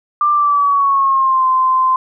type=tone with pitch glide; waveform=sine; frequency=1185 to 1037.6 Hz; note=D6 to C6; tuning=+15 to -15 cents; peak=-10 dBFS; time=0.21-1.96 s; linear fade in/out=2 ms; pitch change=-230 cents; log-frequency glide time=0.32-1.46 s; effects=none